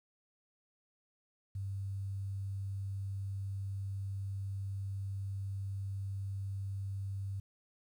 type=tone with quantisation; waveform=sine; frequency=98 Hz; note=G2; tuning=in tune; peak=-36 dBFS; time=1.55-7.4 s; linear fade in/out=5 ms; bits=11; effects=none